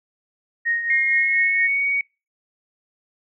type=tone with tremolo; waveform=sine; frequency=1864.7 Hz; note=A#6; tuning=in tune; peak=-17 dBFS; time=0.65-1.68 s; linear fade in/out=20 ms; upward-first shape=triangle; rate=4.3 Hz; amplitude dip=65%
type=tone with pitch glide; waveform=sine; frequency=2138 to 2243 Hz; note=C7 to C#7; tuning=+37 to +20 cents; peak=-18 dBFS; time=0.9-2.01 s; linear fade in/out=2 ms; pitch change=+83 cents; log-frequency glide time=1.02-1.86 s
effects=noise-tail reverb RT60 0.3 s tail -26 dB re dry